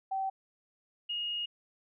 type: tone pair in turn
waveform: sine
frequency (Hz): 771 / 2865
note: G5 / F7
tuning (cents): -29 / +44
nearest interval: octave + major seventh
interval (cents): 2273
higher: second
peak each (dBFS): -30 / -32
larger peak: first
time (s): 0.11-0.3 / 1.09-1.46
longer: second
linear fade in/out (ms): 10
effects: none